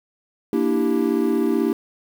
triangle chord, E half-diminished seventh, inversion second, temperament equal, 233.1 / 293.7 / 329.6 / 392 Hz, Bb3 / D4 / E4 / G4, 0 / 0 / 0 / 0 cents, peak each -21 dBFS, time 0.53-1.73 s, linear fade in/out 2 ms, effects 7-bit

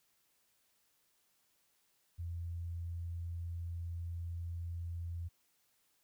sine tone, 85.2 Hz, F2, 42 cents flat, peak -38 dBFS, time 2.18-5.29 s, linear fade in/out 20 ms, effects white hiss -75 dBFS RMS until 6.03 s

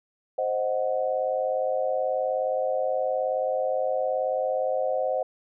sine chord, C diminished, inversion none, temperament equal, 523.3 / 622.3 / 740 Hz, C5 / Eb5 / Gb5, 0 / 0 / 0 cents, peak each -26 / -28 / -30 dBFS, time 0.38-5.23 s, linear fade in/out 5 ms, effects none

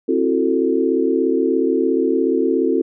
sine chord, F# half-diminished seventh, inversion second, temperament just, 266.4 / 333 / 370 / 444 Hz, C4 / E4 / F#4 / A4, +31 / +18 / 0 / +16 cents, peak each -20 dBFS, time 0.08-2.82 s, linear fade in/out 10 ms, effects none

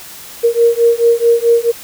sine beating tone pair, 465.3 / 469.9 Hz, A#4 / A#4, -3 / +14 cents, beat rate 4.6 Hz, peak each -11 dBFS, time 0.43-1.72 s, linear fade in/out 20 ms, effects white hiss -33 dBFS RMS until 1.83 s

